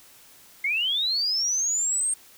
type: linear sweep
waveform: sine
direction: up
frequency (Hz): 2093 to 8670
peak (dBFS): -22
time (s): 0.64-2.14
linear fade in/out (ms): 5
effects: white hiss -52 dBFS RMS until 2.37 s